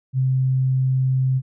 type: tone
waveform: sine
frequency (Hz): 130.81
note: C3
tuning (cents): 0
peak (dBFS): -16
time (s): 0.13-1.42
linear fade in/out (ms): 50
effects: none